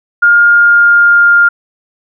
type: tone with pitch glide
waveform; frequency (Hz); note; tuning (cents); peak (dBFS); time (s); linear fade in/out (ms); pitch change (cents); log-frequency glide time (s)
sine; 1414 to 1405; F6 to F6; +21 to +10; -3; 0.22-1.49; 10; -11; 0.49-1.31
effects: none